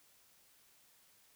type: silence
effects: white hiss -67 dBFS RMS until 1.35 s